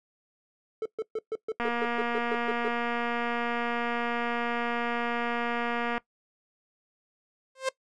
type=tone bursts; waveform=triangle; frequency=440 Hz; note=A4; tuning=in tune; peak=-25 dBFS; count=12; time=0.82-2.682 s; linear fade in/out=2 ms; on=36 ms; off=130 ms
type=click train; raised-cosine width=0.5 ms; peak=-16 dBFS; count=1039; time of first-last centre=1.6-5.98 s; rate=237 Hz
type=tone with exponential growth; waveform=sawtooth; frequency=527 Hz; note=C5; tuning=12 cents sharp; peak=-19 dBFS; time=7.55-7.69 s; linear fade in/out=5 ms; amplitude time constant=30 ms
effects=noise-tail reverb RT60 0.1 s tail -21 dB re dry + resampled to 22050 Hz